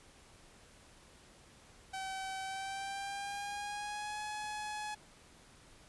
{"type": "tone with pitch glide", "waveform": "sawtooth", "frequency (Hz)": [766, 845], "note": ["G5", "G#5"], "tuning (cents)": [-40, 30], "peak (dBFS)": -35, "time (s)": [1.93, 4.95], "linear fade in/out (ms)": 10, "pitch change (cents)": 170, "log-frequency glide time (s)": [2.42, 4.21], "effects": ["pink hiss -60 dBFS RMS until 5.88 s", "resampled to 24000 Hz"]}